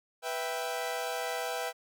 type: chord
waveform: sawtooth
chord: E minor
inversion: second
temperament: equal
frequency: 493.9 / 659.3 / 784 Hz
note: B4 / E5 / G5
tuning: 0 / 0 / 0 cents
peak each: -33 dBFS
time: 0.22-1.73 s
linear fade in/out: 50 ms
effects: none